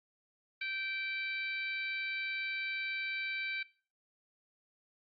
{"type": "harmonic tone with a mistuned harmonic", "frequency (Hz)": 778, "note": "G5", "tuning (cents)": -13, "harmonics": [2, 3, 4, 5, 6], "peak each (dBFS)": [-42, -37, -51, -45, -52], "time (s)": [0.61, 3.63], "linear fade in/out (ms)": 5, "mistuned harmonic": 6, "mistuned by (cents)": -19, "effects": ["noise-tail reverb RT60 0.4 s tail -20 dB re dry", "Opus 32 kbps"]}